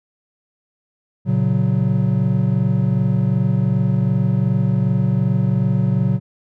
triangle chord, F# major, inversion first, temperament equal with one note detuned, 115.94 / 138.59 / 185 Hz, A#2 / C#3 / F#3, -9 / 0 / 0 cents, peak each -17 dBFS, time 1.25-6.2 s, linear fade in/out 50 ms, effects none

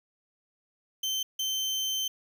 30% pulse tone bursts at uneven times, 3100 Hz, G7, 20 cents flat, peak -25 dBFS, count 2, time 1.03-1.23 / 1.39-2.08 s, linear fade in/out 5 ms, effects none

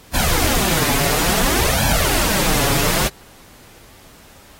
pink noise with flanger, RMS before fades -18 dBFS, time 0.13-3.09 s, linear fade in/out 20 ms, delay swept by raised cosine 1.2 to 7.2 ms, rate 0.58 Hz, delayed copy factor +0.75, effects pink hiss -46 dBFS RMS until 4.59 s + AAC 48 kbps

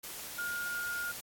sine tone in noise, 1421 Hz, F6, 30 cents sharp, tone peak -34 dBFS, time 0.38-1.12 s, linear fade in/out 10 ms, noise white, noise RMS -43 dBFS, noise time 0.03-1.21 s, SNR +6 dB, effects AAC 64 kbps

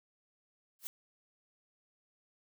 blue noise with exponential growth, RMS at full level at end -36 dBFS, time 0.79-0.87 s, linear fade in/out 0 ms, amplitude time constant 17 ms, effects none

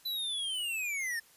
square linear sweep, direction down, 4015 to 1773 Hz, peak -33 dBFS, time 0.05-1.2 s, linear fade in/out 10 ms, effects white hiss -61 dBFS RMS until 1.36 s + resampled to 32000 Hz

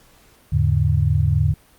sine tone cluster, 81.6 / 105.1 / 144.4 Hz, E2 / G#2 / D3, -17 / +21 / -29 cents, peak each -19 dBFS, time 0.52-1.54 s, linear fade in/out 10 ms, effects pink hiss -53 dBFS RMS until 1.78 s + Opus 48 kbps

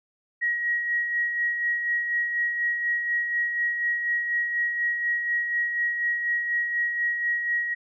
sine tone with tremolo, 1900 Hz, A#6, 33 cents sharp, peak -21 dBFS, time 0.41-7.75 s, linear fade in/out 20 ms, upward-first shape sine, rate 4.1 Hz, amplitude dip 45%, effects none

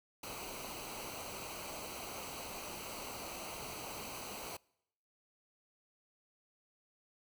pink noise with comb filter, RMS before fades -45 dBFS, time 0.23-4.57 s, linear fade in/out 5 ms, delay 0.57 ms, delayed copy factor -0.7, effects noise-tail reverb RT60 0.8 s tail -26 dB re dry

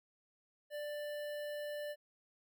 square tone with notch filter, 590 Hz, D5, 8 cents sharp, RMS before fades -42 dBFS, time 0.7-1.96 s, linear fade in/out 50 ms, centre 6600 Hz, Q 0.91, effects none

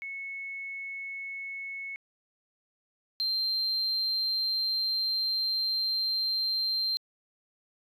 sine tone pair in turn, 2200 / 4153 Hz, C#7 / C8, -14 / -14 cents, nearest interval major seventh, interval 1100 cents, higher second, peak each -35 / -25 dBFS, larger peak second, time 0.02-1.96 / 3.2-6.97 s, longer second, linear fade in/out 0 ms, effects tanh soft clip ceiling -23 dBFS

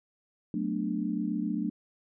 sine chord, B minor seventh, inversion second, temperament equal with one note detuned, 185 / 220 / 246.9 / 295.7 Hz, F#3 / A3 / B3 / D4, 0 / 0 / 0 / +12 cents, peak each -34 / -32 / -37 / -33 dBFS, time 0.54-1.7 s, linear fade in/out 2 ms, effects none

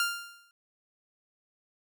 sawtooth tone with exponential decay, 1396.9 Hz, F6, in tune, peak -20 dBFS, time 0-0.51 s, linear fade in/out 1 ms, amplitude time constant 110 ms, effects none

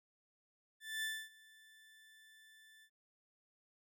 30% pulse tone with ADSR envelope, 1760 Hz, A6, in tune, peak -34 dBFS, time 0.8-2.9 s, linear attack 230 ms, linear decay 260 ms, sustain -24 dB, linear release 70 ms, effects none

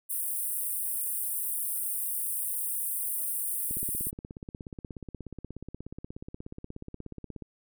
pink high-pass noise, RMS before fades -32 dBFS, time 0.09-4.11 s, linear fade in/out 20 ms, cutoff 8700 Hz, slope 96 dB/octave
click train, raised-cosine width 3 ms, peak -27 dBFS, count 63, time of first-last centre 3.71-7.423 s, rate 16.7 Hz
effects none

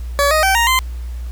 20% pulse tone with pitch steps, 568 / 623 / 772 / 934 / 1037 Hz, C#5 / D#5 / G5 / A#5 / C6, +42 / +2 / -27 / +3 / -16 cents, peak -7 dBFS, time 0.19-0.79 s, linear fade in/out 0 ms, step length 120 ms, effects added 60 Hz sine -23 dBFS peak until 1.31 s + pink hiss -46 dBFS RMS until 1.31 s

